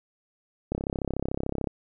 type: click train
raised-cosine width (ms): 2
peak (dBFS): -15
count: 33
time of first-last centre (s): 0.72-1.672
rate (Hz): 33.6
effects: none